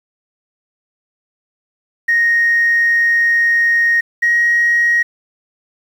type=tone pair in turn; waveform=sine; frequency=1864.7 / 1887.5 Hz; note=A#6 / A#6; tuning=0 / +21 cents; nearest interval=unison; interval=21 cents; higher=second; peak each=-9 dBFS; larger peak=neither; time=2.08-4.01 / 4.22-5.03 s; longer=first; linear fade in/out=10 ms; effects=tanh soft clip ceiling -6 dBFS + 7-bit